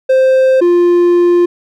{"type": "tone pair in turn", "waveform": "triangle", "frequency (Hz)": [523.3, 349.9], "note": ["C5", "F4"], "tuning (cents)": [0, 3], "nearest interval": "perfect fifth", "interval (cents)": 697, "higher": "first", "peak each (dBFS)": -4, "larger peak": "neither", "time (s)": [[0.09, 0.61], [0.61, 1.46]], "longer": "second", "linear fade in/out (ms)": 10, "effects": []}